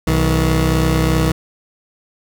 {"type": "tone pair together", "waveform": "20% pulse", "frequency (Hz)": [63, 159.76], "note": ["B1", "D#3"], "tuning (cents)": [35, 46], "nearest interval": "octave + major third", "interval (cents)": 1611, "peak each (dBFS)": -11, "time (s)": [0.07, 1.32], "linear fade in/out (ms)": 5, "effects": []}